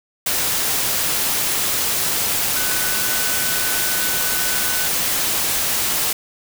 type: tone in noise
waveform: sine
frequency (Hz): 1498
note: F#6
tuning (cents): +21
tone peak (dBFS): -28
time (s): 2.56-4.87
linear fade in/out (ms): 5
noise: white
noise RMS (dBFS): -20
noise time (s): 0.26-6.13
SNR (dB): -11
effects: none